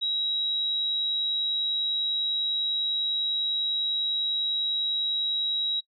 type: tone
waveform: sine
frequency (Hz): 3850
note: B7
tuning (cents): -45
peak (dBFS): -24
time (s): 0.01-5.81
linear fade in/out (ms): 20
effects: noise-tail reverb RT60 0.1 s tail -23 dB re dry